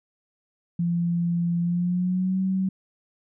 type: tone with pitch glide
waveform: sine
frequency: 171.6 to 189.31 Hz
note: F3 to F#3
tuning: -30 to +40 cents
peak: -21 dBFS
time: 0.79-2.69 s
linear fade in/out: 5 ms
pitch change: +170 cents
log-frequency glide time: 1.61-2.4 s
effects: none